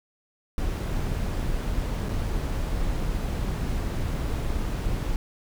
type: noise with dropouts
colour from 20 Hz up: brown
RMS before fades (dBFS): -27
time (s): 0.58-5.16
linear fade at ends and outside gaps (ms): 1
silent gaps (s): 2.087-2.091
effects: none